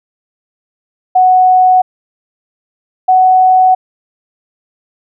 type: tone pair in turn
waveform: sine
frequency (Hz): 740 / 744.7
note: F#5 / F#5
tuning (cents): 0 / +11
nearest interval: unison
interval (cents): 11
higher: second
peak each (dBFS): -4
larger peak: neither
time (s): 1.15-1.82 / 3.08-3.75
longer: neither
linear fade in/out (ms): 10
effects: none